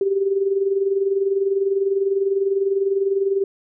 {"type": "tone with tremolo", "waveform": "sine", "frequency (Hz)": 392, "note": "G4", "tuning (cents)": 0, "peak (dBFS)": -14, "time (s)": [0.01, 3.44], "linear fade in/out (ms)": 2, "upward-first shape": "sine", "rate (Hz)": 20, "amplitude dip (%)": 65, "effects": []}